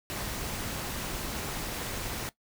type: noise with amplitude modulation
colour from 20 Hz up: pink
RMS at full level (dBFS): -33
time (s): 0.1-2.29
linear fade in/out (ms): 0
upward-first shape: sine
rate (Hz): 254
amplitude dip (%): 50
effects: noise-tail reverb RT60 0.1 s tail -17 dB re dry